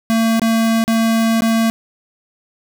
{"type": "tone with dropouts", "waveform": "square", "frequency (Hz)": 225.9, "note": "A3", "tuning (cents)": 46, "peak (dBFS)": -13, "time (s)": [0.1, 1.7], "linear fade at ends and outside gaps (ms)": 0, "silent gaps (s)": [[0.396, 0.418], [0.84, 0.879], [1.407, 1.421]], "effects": []}